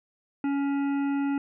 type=harmonic tone; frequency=280 Hz; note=C#4; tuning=18 cents sharp; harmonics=1 / 3 / 5 / 7 / 9 / 10; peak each=-24 / -37 / -41 / -47 / -48 / -56 dBFS; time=0.44-1.38 s; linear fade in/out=2 ms; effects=none